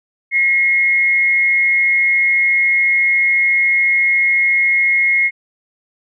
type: tone pair together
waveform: sine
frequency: 1923 / 2157 Hz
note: B6 / C#7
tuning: -47 / -48 cents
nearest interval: major second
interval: 199 cents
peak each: -23 / -11 dBFS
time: 0.31-5.31 s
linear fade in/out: 50 ms
effects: none